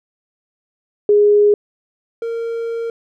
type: tone pair in turn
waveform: sine / triangle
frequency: 413.9 / 461.4 Hz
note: G#4 / A#4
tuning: -6 / -18 cents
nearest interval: major second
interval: 188 cents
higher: second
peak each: -8 / -18 dBFS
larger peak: first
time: 1.09-1.54 / 2.22-2.9 s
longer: second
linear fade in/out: 2 ms
effects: none